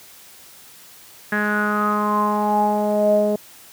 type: tone with low-pass filter sweep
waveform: sawtooth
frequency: 209.2 Hz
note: G#3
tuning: 13 cents sharp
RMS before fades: -19 dBFS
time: 1.32-3.36 s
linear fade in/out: 5 ms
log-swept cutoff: 1700 to 550 Hz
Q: 9.5
effects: white hiss -45 dBFS RMS until 3.72 s + high-pass 60 Hz 12 dB/octave